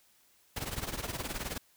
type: noise with tremolo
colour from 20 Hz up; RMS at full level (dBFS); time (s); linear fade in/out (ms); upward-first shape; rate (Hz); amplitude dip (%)
pink; -34; 0.56-1.58; 5; triangle; 19; 85
effects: white hiss -66 dBFS RMS until 1.76 s